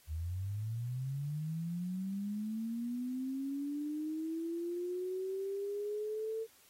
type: linear sweep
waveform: sine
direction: up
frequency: 74.9 to 450.1 Hz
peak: -35 dBFS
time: 0.07-6.47 s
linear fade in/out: 50 ms
effects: white hiss -64 dBFS RMS until 6.69 s + AAC 48 kbps